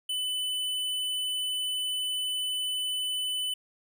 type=tone; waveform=square; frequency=3004 Hz; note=F#7; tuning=26 cents sharp; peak=-29 dBFS; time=0.09-3.54 s; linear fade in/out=5 ms; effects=none